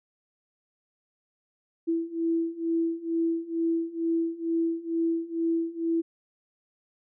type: beating tone pair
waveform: sine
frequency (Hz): 330 / 332.2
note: E4 / E4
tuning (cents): +2 / +13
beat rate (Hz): 2.2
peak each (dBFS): -29 / -27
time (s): 1.87-6.02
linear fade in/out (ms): 20
effects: none